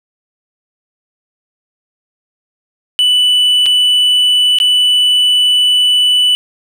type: tone with dropouts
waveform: triangle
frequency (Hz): 2977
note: F#7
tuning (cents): +10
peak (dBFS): -6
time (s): 2.99-6.35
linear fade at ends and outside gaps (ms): 0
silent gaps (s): 3.659-3.663 / 4.586-4.601
effects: none